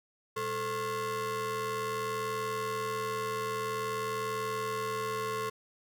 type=ring-modulated tone; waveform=40% pulse; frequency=319.7 Hz; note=D#4; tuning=47 cents sharp; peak=-28 dBFS; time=0.36-5.5 s; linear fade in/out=10 ms; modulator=759 Hz; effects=none